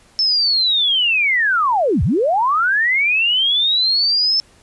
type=linear two-way sweep; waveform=sine; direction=down then up; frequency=5320 to 62.2 to 5320 Hz; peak=-13 dBFS; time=0.19-4.4 s; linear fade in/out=0 ms; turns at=2.03 s; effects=pink hiss -51 dBFS RMS until 4.62 s + resampled to 24000 Hz